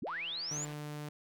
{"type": "linear sweep", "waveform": "sine", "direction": "up", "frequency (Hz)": [125.1, 7260], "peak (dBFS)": -36, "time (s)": [0.02, 0.65], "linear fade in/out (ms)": 5}
{"type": "click train", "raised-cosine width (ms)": 0.3, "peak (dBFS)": -37, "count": 112, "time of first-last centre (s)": [0.07, 0.735], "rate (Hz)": 167}
{"type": "tone", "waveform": "sawtooth", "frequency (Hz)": 148.8, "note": "D3", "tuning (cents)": 23, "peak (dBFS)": -36, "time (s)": [0.51, 1.09], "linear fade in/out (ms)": 5}
{"effects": []}